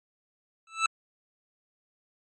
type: tone with exponential growth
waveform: 25% pulse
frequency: 1318.5 Hz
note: E6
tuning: in tune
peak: -15 dBFS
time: 0.67-0.86 s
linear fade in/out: 2 ms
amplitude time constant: 41 ms
effects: MP3 32 kbps